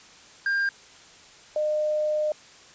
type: tone pair in turn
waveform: triangle / sine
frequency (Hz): 1600 / 608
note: G6 / D#5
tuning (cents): +35 / -40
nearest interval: octave + perfect fourth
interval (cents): 1675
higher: first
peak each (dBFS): -20 / -22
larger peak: first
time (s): 0.46-0.69 / 1.56-2.32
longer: second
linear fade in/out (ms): 2
effects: white hiss -50 dBFS RMS until 2.74 s + resampled to 16000 Hz